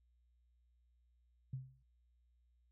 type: tone with exponential decay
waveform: sine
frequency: 130.81 Hz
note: C3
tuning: in tune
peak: -37 dBFS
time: 1.53-1.83 s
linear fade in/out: 5 ms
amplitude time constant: 65 ms
effects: added 60 Hz sine -70 dBFS peak until 2.71 s